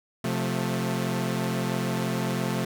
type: chord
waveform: sawtooth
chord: F major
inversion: second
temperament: equal with one note detuned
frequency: 130.81 / 176.75 / 220 Hz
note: C3 / F3 / A3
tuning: 0 / +21 / 0 cents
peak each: -26 dBFS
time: 0.24-2.65 s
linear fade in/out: 5 ms
effects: none